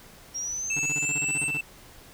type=exponential sweep; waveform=sine; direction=up; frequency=5580 to 8372 Hz; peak=-29 dBFS; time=0.34-1.49 s; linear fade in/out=20 ms
type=tone with pitch glide; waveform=triangle; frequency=2639 to 2662 Hz; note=E7 to E7; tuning=+1 to +16 cents; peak=-25 dBFS; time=0.7-1.61 s; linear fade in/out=5 ms; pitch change=+15 cents; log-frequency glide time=0.87-1.3 s
type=tone bursts; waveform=25% pulse; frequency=146.83 Hz; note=D3; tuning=in tune; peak=-30 dBFS; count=13; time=0.76-1.576 s; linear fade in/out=5 ms; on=36 ms; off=29 ms
effects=pink hiss -50 dBFS RMS until 2.13 s